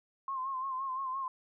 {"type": "tone with vibrato", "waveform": "sine", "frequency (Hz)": 1058, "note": "C6", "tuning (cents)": 19, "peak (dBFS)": -33, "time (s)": [0.28, 1.28], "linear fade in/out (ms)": 2, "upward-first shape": "sine", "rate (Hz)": 5.8, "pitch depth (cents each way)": 57, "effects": []}